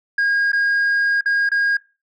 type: tone with dropouts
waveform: sine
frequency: 1629 Hz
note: G#6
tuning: 34 cents flat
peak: -12 dBFS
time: 0.18-1.77 s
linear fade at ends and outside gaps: 5 ms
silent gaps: 0.519-0.53 / 1.21-1.258 / 1.491-1.516 s
effects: noise-tail reverb RT60 0.3 s tail -22 dB re dry + tanh soft clip ceiling -14 dBFS